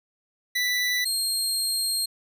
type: tone pair in turn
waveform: 25% pulse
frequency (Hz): 1978 / 4219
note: B6 / C8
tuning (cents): +2 / +14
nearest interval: octave + minor second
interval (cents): 1312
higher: second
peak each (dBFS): -19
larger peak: neither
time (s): 0.55-1.05 / 1.05-2.06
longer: second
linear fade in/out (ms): 10
effects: none